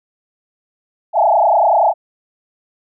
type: tone with frequency modulation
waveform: sine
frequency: 760 Hz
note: F#5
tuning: 46 cents sharp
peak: -9 dBFS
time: 1.13-1.94 s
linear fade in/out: 50 ms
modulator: 30.4 Hz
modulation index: 4
effects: none